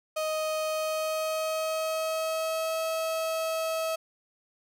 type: tone with pitch glide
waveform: 35% pulse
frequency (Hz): 625 to 645.2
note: D#5 to E5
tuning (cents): +8 to -37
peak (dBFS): -26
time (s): 0.16-3.96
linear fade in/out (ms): 10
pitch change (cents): +55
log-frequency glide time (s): 0.65-2.81
effects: none